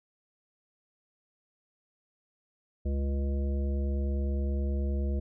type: harmonic tone with a mistuned harmonic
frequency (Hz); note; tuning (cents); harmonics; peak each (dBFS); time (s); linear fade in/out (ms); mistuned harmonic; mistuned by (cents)
69.6; C#2; +8; 1 / 3 / 5 / 7 / 9; -27 / -37 / -41 / -44 / -46; 2.85-5.2; 10; 9; -27
effects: none